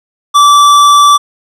sine tone with hard clipping, 1161 Hz, D6, 20 cents flat, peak -4 dBFS, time 0.34-1.18 s, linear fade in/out 20 ms, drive 14 dB, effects none

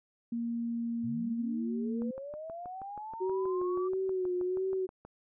sine tone with pitch glide, 233.8 to 231.1 Hz, A#3 to A#3, +5 to -15 cents, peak -31 dBFS, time 0.32-2.11 s, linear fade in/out 5 ms, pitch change -20 cents, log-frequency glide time 0.56-1.91 s
sine linear sweep, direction up, 108.7 to 1174.7 Hz, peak -39 dBFS, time 1.03-3.89 s, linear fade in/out 20 ms
click train, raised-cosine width 1 ms, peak -33 dBFS, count 20, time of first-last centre 2.02-5.05 s, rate 6.27 Hz
sine tone with vibrato, 370 Hz, F#4, in tune, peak -29 dBFS, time 3.2-4.87 s, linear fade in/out 20 ms, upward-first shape sine, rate 1.5 Hz, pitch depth 52 cents each way
effects none

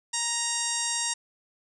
harmonic tone, 937 Hz, A#5, 9 cents sharp, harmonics 1 / 2 / 3 / 4 / 5 / 6 / 7 / 8 / 9 / 10, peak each -37 / -37 / -39 / -36 / -38 / -33 / -36 / -33 / -34 / -39 dBFS, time 0.13-1.14 s, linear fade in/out 10 ms, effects none

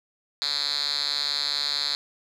5% pulse tone with band-pass filter, 144.6 Hz, D3, 27 cents flat, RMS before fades -27 dBFS, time 0.42-1.95 s, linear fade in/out 0 ms, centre 4200 Hz, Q 6.3, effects none

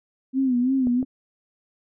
sine tone with vibrato, 255.3 Hz, C4, 42 cents flat, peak -18 dBFS, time 0.33-1.05 s, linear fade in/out 50 ms, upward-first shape sine, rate 3 Hz, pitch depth 93 cents each way
clicks, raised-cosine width 2 ms, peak -21 dBFS, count 2, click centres 0.871 / 1.028 s
effects none

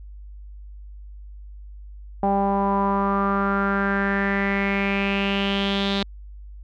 sawtooth tone with low-pass filter sweep, 198 Hz, G3, 18 cents sharp, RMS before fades -22 dBFS, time 2.23-6.03 s, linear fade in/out 2 ms, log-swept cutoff 790 to 3800 Hz, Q 5.7, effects added 50 Hz sine -37 dBFS peak until 6.63 s

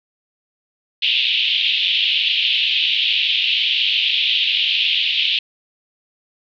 pink band-pass noise, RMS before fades -18 dBFS, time 1.02-5.39 s, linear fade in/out 5 ms, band 2700 to 3600 Hz, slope 48 dB/octave, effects none

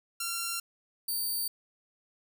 5% pulse tone pair in turn, 1372 / 4604 Hz, F6 / D8, -31 / -35 cents, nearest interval octave + major sixth, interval 2096 cents, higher second, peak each -20 / -23 dBFS, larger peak first, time 0.2-0.6 / 1.08-1.48 s, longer neither, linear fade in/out 5 ms, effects none

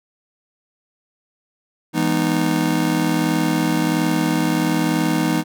square chord, E major seventh, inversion none, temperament just, 164.81 / 206 / 247.2 / 309 Hz, E3 / G#3 / B3 / D#4, 0 / -14 / +2 / -12 cents, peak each -23 / -26 / -24 / -21 dBFS, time 1.93-5.44 s, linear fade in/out 50 ms, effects none

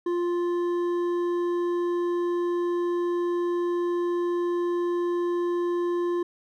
sine tone with hard clipping, 349.2 Hz, F4, in tune, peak -25 dBFS, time 0.06-6.23 s, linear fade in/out 5 ms, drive 7 dB, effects none

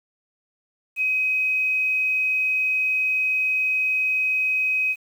sine tone with quantisation, 2527 Hz, D#7, 26 cents sharp, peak -19 dBFS, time 0.96-4.96 s, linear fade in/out 50 ms, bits 8, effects none

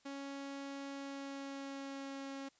sawtooth tone with pitch glide, 277.2 to 273.4 Hz, C#4 to C#4, 0 to -24 cents, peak -39 dBFS, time 0.05-2.49 s, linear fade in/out 10 ms, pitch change -24 cents, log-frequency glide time 0.89-2.33 s, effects white hiss -71 dBFS RMS until 2.59 s + resampled to 16000 Hz

